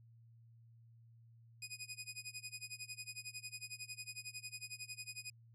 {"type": "tone with tremolo", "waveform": "15% pulse", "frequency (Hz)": 2489, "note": "D#7", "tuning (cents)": 0, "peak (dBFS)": -36, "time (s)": [1.62, 5.3], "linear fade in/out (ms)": 2, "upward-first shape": "sine", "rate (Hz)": 11, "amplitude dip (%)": 95, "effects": ["added 115 Hz sine -60 dBFS peak until 5.54 s", "low-pass 12000 Hz 12 dB/octave"]}